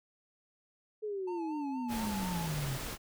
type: exponential sweep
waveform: sine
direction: down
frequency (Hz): 435.9 to 128.9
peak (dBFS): -34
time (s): 1.02-2.78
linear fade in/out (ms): 20
type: tone with vibrato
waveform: triangle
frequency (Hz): 880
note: A5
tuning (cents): 0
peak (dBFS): -39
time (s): 1.27-2.47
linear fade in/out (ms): 10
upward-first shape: sine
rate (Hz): 4.2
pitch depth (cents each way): 67
type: noise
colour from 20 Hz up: pink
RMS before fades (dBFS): -40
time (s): 1.88-2.98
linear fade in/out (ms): 50
effects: none